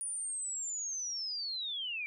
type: linear sweep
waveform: sine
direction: down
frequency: 9590 to 2300 Hz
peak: -35 dBFS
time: 0.01-2.06 s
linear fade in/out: 0 ms
effects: none